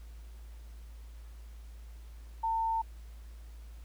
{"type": "tone", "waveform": "sine", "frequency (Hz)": 900, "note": "A5", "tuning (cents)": 39, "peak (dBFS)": -28, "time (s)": [2.43, 2.82], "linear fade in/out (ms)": 10, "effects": ["added 56 Hz sine -45 dBFS peak until 3.84 s", "pink hiss -63 dBFS RMS until 3.84 s"]}